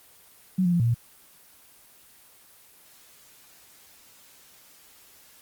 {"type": "tone with pitch steps", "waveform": "sine", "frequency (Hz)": [185.9, 175.9, 172.8, 116.7, 118.1], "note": ["F#3", "F3", "F3", "A#2", "A#2"], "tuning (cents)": [8, 13, -18, 2, 23], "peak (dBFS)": -19, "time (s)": [0.58, 0.945], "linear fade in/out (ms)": 10, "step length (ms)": 73, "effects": ["white hiss -54 dBFS RMS until 5.41 s", "Opus 24 kbps"]}